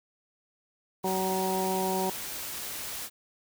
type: noise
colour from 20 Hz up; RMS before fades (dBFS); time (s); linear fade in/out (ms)
white; -37; 1.03-3.1; 50
type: harmonic tone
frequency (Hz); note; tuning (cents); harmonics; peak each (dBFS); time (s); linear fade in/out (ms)
188.6; F#3; +33; 1 / 2 / 3 / 4 / 5; -33 / -31 / -37 / -33 / -33; 1.04-2.1; 2
effects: none